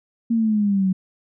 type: exponential sweep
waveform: sine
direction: down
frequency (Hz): 233.1 to 185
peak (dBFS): -16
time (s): 0.3-0.93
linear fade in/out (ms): 10
effects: none